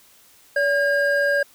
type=tone pair together; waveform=triangle; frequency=571 / 1618.3 Hz; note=D5 / G#6; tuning=-49 / -45 cents; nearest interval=octave + tritone; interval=1804 cents; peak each=-18 dBFS; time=0.56-1.43 s; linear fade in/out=5 ms; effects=white hiss -53 dBFS RMS until 1.54 s